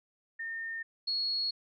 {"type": "tone pair in turn", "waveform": "sine", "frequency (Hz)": [1821, 4331], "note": ["A#6", "C#8"], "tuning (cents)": [-41, -41], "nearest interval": "octave + minor third", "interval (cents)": 1500, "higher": "second", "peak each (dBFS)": [-35, -29], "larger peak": "second", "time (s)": [[0.39, 0.83], [1.07, 1.51]], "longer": "neither", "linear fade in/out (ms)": 10, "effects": []}